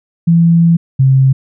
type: tone pair in turn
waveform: sine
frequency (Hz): 168 / 133.34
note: E3 / C3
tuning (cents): +33 / +33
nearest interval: major third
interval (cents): 400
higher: first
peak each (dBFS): -5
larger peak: neither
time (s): 0.27-0.77 / 0.99-1.33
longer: first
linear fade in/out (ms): 10
effects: none